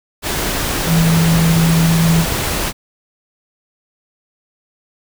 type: tone in noise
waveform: sine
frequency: 164.81 Hz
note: E3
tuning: in tune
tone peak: -10 dBFS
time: 0.86-2.26 s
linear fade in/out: 50 ms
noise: pink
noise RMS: -19 dBFS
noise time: 0.22-2.73 s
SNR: +6 dB
effects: none